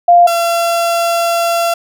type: tone pair in turn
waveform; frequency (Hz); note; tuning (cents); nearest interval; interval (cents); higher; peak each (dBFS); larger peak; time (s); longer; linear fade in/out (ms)
sine / 35% pulse; 698 / 680.5; F5 / F5; -1 / -45; unison; 44; first; -3 / -10; first; 0.08-0.27 / 0.27-1.74; second; 5
effects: none